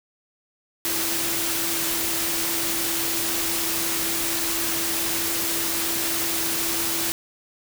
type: tone in noise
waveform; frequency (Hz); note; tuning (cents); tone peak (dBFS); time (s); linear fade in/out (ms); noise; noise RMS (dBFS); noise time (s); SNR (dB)
sine; 333.3; E4; +19; -33; 0.85-7.12; 0; white; -25; 0.85-7.12; -11
effects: none